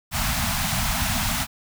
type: band-stop noise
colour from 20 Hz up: pink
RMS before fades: -24 dBFS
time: 0.11-1.47 s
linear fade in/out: 50 ms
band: 260 to 640 Hz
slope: 96 dB/octave
effects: none